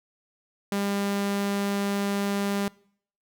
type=tone; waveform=sawtooth; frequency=200.4 Hz; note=G3; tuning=38 cents sharp; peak=-21 dBFS; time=0.72-2.68 s; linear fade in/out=2 ms; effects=noise-tail reverb RT60 0.6 s tail -23 dB re dry